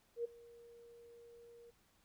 sine tone with ADSR envelope, 470.5 Hz, A#4, 16 cents sharp, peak -34 dBFS, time 0.16-1.71 s, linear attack 85 ms, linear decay 13 ms, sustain -22 dB, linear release 14 ms, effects pink hiss -73 dBFS RMS until 2.04 s

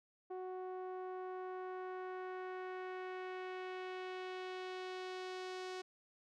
sawtooth tone with low-pass filter sweep, 370 Hz, F#4, in tune, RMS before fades -45 dBFS, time 0.3-5.82 s, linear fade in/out 10 ms, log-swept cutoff 770 to 5500 Hz, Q 1.2, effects none

